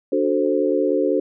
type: chord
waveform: sine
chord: D dominant seventh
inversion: none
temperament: equal with one note detuned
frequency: 293.7 / 370 / 440 / 525.1 Hz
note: D4 / F#4 / A4 / C5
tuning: 0 / 0 / 0 / +6 cents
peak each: -22 dBFS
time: 0.12-1.2 s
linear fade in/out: 5 ms
effects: none